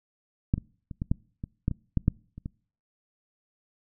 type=clicks; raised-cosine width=5 ms; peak=-9 / -20 / -25 / -17 / -11 / -21 / -12 / -19 / -11 / -8 / -28 / -21 dBFS; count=12; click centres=0.539 / 0.58 / 0.912 / 1.019 / 1.115 / 1.439 / 1.681 / 1.713 / 1.973 / 2.081 / 2.38 / 2.459 s; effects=noise-tail reverb RT60 0.5 s tail -26 dB re dry